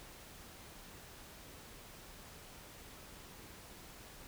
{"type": "silence", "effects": ["pink hiss -54 dBFS RMS until 4.27 s"]}